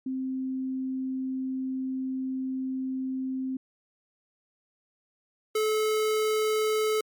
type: tone pair in turn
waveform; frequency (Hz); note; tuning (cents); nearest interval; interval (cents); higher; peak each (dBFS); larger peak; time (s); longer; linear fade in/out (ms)
sine / square; 261.6 / 432.2; C4 / A4; 0 / -31; major sixth; 869; second; -28 / -24; second; 0.06-3.57 / 5.55-7.01; first; 5
effects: MP3 96 kbps